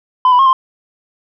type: tone with pitch steps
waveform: sine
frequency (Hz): 1014 / 989 / 1076 / 1049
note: B5 / B5 / C6 / C6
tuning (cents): +45 / +2 / +48 / +4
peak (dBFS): -4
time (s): 0.25-0.53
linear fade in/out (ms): 2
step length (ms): 70
effects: tanh soft clip ceiling -5 dBFS